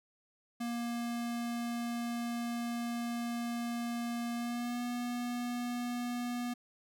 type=tone with pitch glide; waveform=square; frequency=236.5 to 242.7 Hz; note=A#3 to B3; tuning=+25 to -30 cents; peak=-35 dBFS; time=0.6-6.54 s; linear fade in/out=10 ms; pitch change=+45 cents; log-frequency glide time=4.35-4.82 s; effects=none